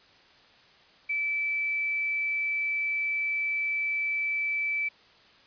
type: tone with quantisation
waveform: sine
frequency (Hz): 2315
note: D7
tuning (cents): -25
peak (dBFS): -26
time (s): 1.09-4.89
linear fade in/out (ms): 10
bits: 9
effects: white hiss -57 dBFS RMS until 5.46 s + resampled to 11025 Hz